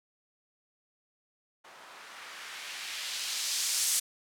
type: noise with low-pass filter sweep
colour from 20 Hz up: violet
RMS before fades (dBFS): -35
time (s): 1.64-4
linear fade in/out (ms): 10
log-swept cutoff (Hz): 880 to 7900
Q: 1
effects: none